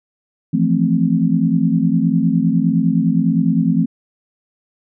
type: chord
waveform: sine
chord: F major seventh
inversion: third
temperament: equal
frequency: 164.81 / 174.61 / 220 / 261.6 Hz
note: E3 / F3 / A3 / C4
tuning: 0 / 0 / 0 / 0 cents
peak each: -18 dBFS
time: 0.53-3.86 s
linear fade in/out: 10 ms
effects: none